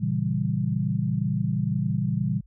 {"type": "chord", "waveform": "sine", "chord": "A# diminished seventh", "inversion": "none", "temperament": "equal", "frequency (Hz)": [116.54, 138.59, 164.81, 196], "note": ["A#2", "C#3", "E3", "G3"], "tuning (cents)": [0, 0, 0, 0], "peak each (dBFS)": -28, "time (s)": [0, 2.41], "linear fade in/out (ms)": 20, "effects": ["added 50 Hz sine -51 dBFS peak until 2.46 s"]}